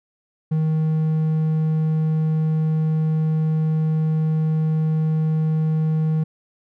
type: tone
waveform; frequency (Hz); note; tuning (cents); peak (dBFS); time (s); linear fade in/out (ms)
triangle; 157.3; D#3; +19; -15; 0.51-6.24; 10
effects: none